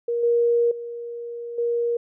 sine tone with level steps, 472.2 Hz, A#4, 22 cents sharp, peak -21 / -16 / -30 / -20 dBFS, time 0.08-1.97 s, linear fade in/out 5 ms, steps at 0.23 / 0.71 / 1.58 s, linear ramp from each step 5 ms, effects none

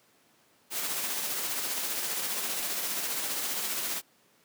white noise with tremolo, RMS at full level -31 dBFS, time 0.7-4.02 s, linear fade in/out 50 ms, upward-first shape sine, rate 15 Hz, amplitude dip 30%, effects pink hiss -64 dBFS RMS until 4.44 s + high-pass 200 Hz 12 dB/octave

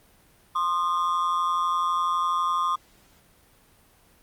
triangle ring-modulated tone, 1138 Hz, C#6, 45 cents sharp, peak -17 dBFS, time 0.55-2.76 s, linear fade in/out 10 ms, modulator 86 Hz, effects pink hiss -58 dBFS RMS until 4.22 s + Opus 32 kbps

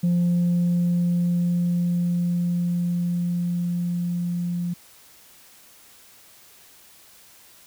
sine tone with level ramp, 174.61 Hz, F3, in tune, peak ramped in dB -15 to -23 dBFS, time 0.03-4.74 s, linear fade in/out 10 ms, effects tanh soft clip ceiling -16 dBFS + white hiss -51 dBFS RMS until 7.66 s

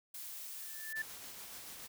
blue noise, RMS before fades -46 dBFS, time 0.14-0.93 s, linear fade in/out 5 ms
sine tone with exponential growth, 1760 Hz, A6, in tune, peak -33 dBFS, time 0.56-1.02 s, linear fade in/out 5 ms, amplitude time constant 100 ms
white noise with tremolo, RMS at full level -48 dBFS, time 0.95-1.88 s, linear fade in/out 20 ms, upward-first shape sine, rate 7 Hz, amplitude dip 25%
effects none

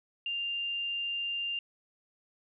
sine tone, 2794 Hz, F7, in tune, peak -31 dBFS, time 0.26-1.59 s, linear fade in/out 2 ms, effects none

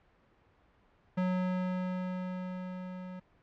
square tone with level ramp, 183.4 Hz, F#3, 15 cents flat, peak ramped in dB -28 to -42 dBFS, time 1.17-3.2 s, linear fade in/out 10 ms, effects pink hiss -66 dBFS RMS until 3.42 s + low-pass 2000 Hz 12 dB/octave

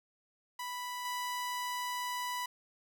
sawtooth tone with level steps, 987.8 Hz, B5, in tune, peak -34 / -31 dBFS, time 0.59-2.46 s, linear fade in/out 5 ms, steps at 1.05 s, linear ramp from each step 2 ms, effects none

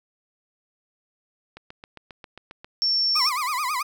click train, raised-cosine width 0.3 ms, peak -24 dBFS, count 9, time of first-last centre 1.57-2.645 s, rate 7.44 Hz
sine tone, 5440 Hz, F8, 46 cents flat, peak -19 dBFS, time 2.82-3.29 s, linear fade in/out 0 ms
35% pulse tone with vibrato, 1108.7 Hz, C#6, in tune, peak -22 dBFS, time 3.15-3.83 s, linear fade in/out 10 ms, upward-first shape sine, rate 9.2 Hz, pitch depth 210 cents each way
effects none

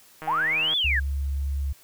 click train, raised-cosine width 0.5 ms, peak -22 dBFS, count 82, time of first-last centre 0.22-0.736 s, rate 157 Hz
sine linear two-way sweep, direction up then down, 728 to 3523 to 1546 Hz, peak -21 dBFS, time 0.27-1 s, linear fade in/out 10 ms, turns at 0.76 s
sine tone with pitch glide, 68.8 to 69.56 Hz, C#2 to C#2, -12 to +7 cents, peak -24 dBFS, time 0.84-1.73 s, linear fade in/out 10 ms, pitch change +19 cents, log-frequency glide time 0.98-1.06 s
effects white hiss -54 dBFS RMS until 1.83 s

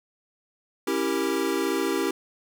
square chord, C# diminished seventh, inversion none, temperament equal with one note detuned, 274.6 / 329.6 / 392 / 466.2 Hz, C#4 / E4 / G4 / Bb4, -16 / 0 / 0 / 0 cents, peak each -31 / -29 / -28 / -33 dBFS, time 0.87-2.11 s, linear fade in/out 5 ms, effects none

